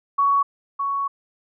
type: tone pair in turn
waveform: sine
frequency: 1120 / 1114.7 Hz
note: C#6 / C#6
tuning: +18 / +9 cents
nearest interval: unison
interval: 9 cents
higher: first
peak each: -15 / -21 dBFS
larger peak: first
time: 0.18-0.43 / 0.79-1.08 s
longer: second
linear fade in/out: 10 ms
effects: none